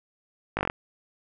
slowing click train, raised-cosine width 0.5 ms, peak -11 dBFS, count 7, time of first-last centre 0.57-0.699 s, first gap 19 ms, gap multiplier 1.05, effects none

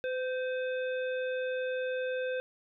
harmonic tone with a mistuned harmonic, 510 Hz, C5, 44 cents flat, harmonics 1 / 3 / 5 / 7, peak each -31 / -39 / -45 / -50 dBFS, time 0.04-2.4 s, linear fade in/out 0 ms, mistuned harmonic 3, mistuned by +31 cents, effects none

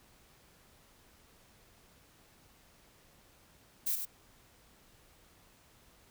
violet noise with echo, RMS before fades -32 dBFS, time 3.86-3.96 s, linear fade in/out 10 ms, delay 95 ms, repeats 1, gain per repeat -6 dB, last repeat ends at 4.055 s, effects pink hiss -63 dBFS RMS until 6.1 s

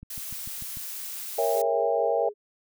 click train, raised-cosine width 5 ms, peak -30 dBFS, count 6, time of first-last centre 0.03-0.772 s, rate 6.74 Hz
blue noise, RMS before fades -36 dBFS, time 0.1-1.62 s, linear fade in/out 5 ms
sine chord, A# diminished seventh, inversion none, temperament equal with one note detuned, 466.2 / 554.4 / 659.3 / 804.6 Hz, A#4 / C#5 / E5 / G5, 0 / 0 / 0 / +45 cents, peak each -26 / -28 / -27 / -29 dBFS, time 1.38-2.29 s, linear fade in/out 5 ms
sine tone with tremolo, 415.3 Hz, G#4, in tune, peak -31 dBFS, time 1.53-2.34 s, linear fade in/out 50 ms, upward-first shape sine, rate 4.4 Hz, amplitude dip 60%
effects none

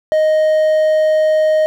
triangle tone, 622.3 Hz, D#5, in tune, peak -8 dBFS, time 0.12-1.66 s, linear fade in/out 0 ms, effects 8-bit

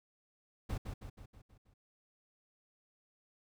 brown noise with echo, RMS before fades -37 dBFS, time 0.69-0.78 s, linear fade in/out 10 ms, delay 160 ms, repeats 6, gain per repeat -5 dB, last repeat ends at 1.74 s, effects none

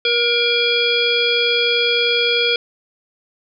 harmonic tone with a mistuned harmonic, 474.9 Hz, A#4, 32 cents sharp, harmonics 1 / 3 / 5 / 7 / 9 / 10, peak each -20 / -25 / -20 / -18 / -29 / -26 dBFS, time 0.05-2.56 s, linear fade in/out 2 ms, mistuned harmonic 10, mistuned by +36 cents, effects none

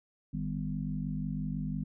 harmonic tone with a mistuned harmonic, 50.1 Hz, G1, 38 cents sharp, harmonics 1 / 3 / 4 / 5, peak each -41 / -35 / -37 / -39 dBFS, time 0.33-1.84 s, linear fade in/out 10 ms, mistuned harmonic 3, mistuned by +47 cents, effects none

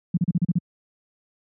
sine tone bursts, 174.61 Hz, F3, in tune, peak -16 dBFS, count 7, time 0.14-0.586 s, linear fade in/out 5 ms, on 32 ms, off 37 ms, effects high-pass 100 Hz 12 dB/octave

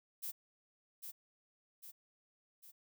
violet noise with echo, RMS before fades -42 dBFS, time 0.22-0.32 s, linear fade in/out 20 ms, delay 800 ms, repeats 3, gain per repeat -5 dB, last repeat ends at 2.72 s, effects none

